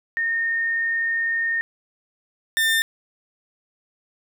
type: tone pair in turn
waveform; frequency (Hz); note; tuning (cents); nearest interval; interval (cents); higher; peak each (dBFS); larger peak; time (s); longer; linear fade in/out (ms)
sine / 30% pulse; 1834 / 1799.4; A#6 / A6; -29 / +38; unison; 33; first; -20 / -15; second; 0.17-1.61 / 2.57-2.82; first; 0
effects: none